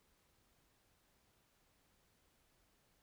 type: silence
effects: pink hiss -75 dBFS RMS until 3.02 s